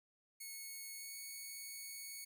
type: tone with pitch glide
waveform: 5% pulse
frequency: 2201 to 2221 Hz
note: C#7 to C#7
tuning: -13 to +3 cents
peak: -37 dBFS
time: 0.4-2.25 s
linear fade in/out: 10 ms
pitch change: +16 cents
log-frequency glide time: 0.92-1.13 s
effects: none